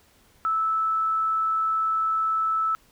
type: tone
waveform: sine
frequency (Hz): 1311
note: E6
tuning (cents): -10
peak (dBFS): -21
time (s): 0.45-2.75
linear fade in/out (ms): 0
effects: pink hiss -59 dBFS RMS until 2.91 s